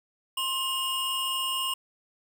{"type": "tone pair together", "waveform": "square", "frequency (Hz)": [1053.1, 2854], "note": ["C6", "F7"], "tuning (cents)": [11, 37], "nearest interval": "octave + perfect fourth", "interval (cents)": 1726, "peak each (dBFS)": [-33, -29], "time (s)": [0.37, 1.74], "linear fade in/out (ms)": 5, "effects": ["10-bit"]}